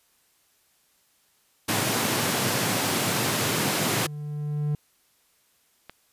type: high-pass noise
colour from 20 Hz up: pink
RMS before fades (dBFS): -25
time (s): 1.68-4.07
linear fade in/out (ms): 10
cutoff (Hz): 100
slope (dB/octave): 96
type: tone with exponential growth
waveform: triangle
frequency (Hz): 148.3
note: D3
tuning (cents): +17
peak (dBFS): -20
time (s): 2.45-4.75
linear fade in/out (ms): 2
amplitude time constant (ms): 500
type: click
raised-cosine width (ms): 0.3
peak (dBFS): -23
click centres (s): 5.896
effects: white hiss -65 dBFS RMS until 6.12 s + resampled to 32000 Hz